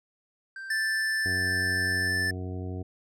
triangle tone with tremolo, 1568 Hz, G6, in tune, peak -35 dBFS, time 0.56-2.08 s, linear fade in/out 2 ms, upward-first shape square, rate 1.1 Hz, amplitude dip 40%
square tone, 1760 Hz, A6, in tune, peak -26 dBFS, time 0.7-2.31 s, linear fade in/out 5 ms
harmonic tone, 92 Hz, F#2, 9 cents flat, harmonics 1 / 2 / 3 / 4 / 5 / 7 / 8, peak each -33 / -41 / -40 / -42 / -45 / -49 / -50 dBFS, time 1.25-2.83 s, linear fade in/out 10 ms
effects low-pass 10000 Hz 12 dB/octave

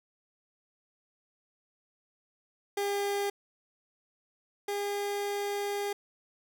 30% pulse tone pair in turn, 403.1 / 405.9 Hz, G4 / G#4, +48 / -40 cents, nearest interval unison, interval 12 cents, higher second, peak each -26 / -28 dBFS, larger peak first, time 2.77-3.3 / 4.68-5.93 s, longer second, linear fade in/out 5 ms, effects none

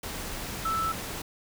sine tone in noise, 1318.5 Hz, E6, in tune, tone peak -26 dBFS, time 0.65-0.92 s, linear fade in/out 5 ms, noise pink, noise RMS -36 dBFS, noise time 0.03-1.22 s, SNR +7 dB, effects none

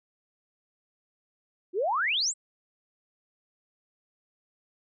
sine exponential sweep, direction up, 333.6 to 8340 Hz, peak -24 dBFS, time 1.73-2.34 s, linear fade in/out 50 ms, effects none

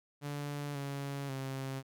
sawtooth tone with pitch steps, 144.6 / 140 / 134.2 Hz, D3 / C#3 / C3, -27 / +18 / +44 cents, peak -33 dBFS, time 0.21-1.83 s, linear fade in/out 50 ms, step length 540 ms, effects none

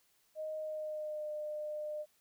sine tone with pitch glide, 622.3 to 603.9 Hz, D#5 to D5, 0 to +48 cents, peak -37 dBFS, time 0.35-2.06 s, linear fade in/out 50 ms, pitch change -52 cents, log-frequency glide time 0.57-1.31 s, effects white hiss -72 dBFS RMS until 2.2 s

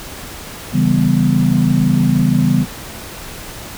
sine chord, C# half-diminished seventh, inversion none, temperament equal, 138.59 / 164.81 / 196 / 246.9 Hz, C#3 / E3 / G3 / B3, 0 / 0 / 0 / 0 cents, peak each -16 dBFS, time 0.72-2.66 s, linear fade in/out 50 ms, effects pink hiss -31 dBFS RMS until 3.77 s

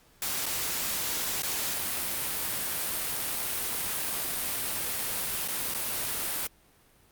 white noise with dropouts, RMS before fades -31 dBFS, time 0.22-6.47 s, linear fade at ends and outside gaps 2 ms, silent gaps 0.458-0.463 / 1.422-1.432 / 5.478-5.483 / 5.74-5.746 s, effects pink hiss -61 dBFS RMS until 7.11 s + Opus 48 kbps

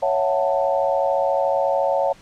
sine chord, F# minor seventh, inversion second, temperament just, 555 / 666 / 740 / 888 Hz, C#5 / E5 / F#5 / A5, +2 / +18 / 0 / +16 cents, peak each -20 / -24 / -24 / -25 dBFS, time 0.02-2.13 s, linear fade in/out 10 ms, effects pink hiss -49 dBFS RMS until 2.21 s + low-pass 7000 Hz 12 dB/octave

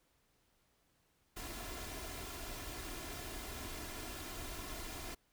pink noise with comb filter, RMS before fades -45 dBFS, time 1.36-5.15 s, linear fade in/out 10 ms, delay 2.9 ms, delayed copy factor +0.55, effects pink hiss -75 dBFS RMS until 5.32 s

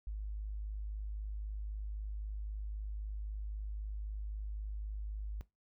sine tone, 51.91 Hz, G#1, in tune, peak -37 dBFS, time 0.07-5.41 s, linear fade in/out 0 ms, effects noise-tail reverb RT60 0.2 s tail -18 dB re dry

